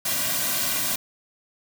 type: noise with comb filter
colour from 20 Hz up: white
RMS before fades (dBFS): -25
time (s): 0.05-0.96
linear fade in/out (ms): 5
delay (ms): 2.3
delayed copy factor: -1
effects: none